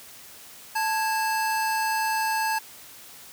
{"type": "tone pair together", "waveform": "square", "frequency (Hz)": [880, 1649.7], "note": ["A5", "G#6"], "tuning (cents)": [0, -12], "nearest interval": "major seventh", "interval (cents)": 1088, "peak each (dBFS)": [-25, -30], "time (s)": [0.75, 2.59], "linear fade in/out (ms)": 10, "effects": ["white hiss -46 dBFS RMS until 3.32 s", "high-pass 60 Hz 12 dB/octave"]}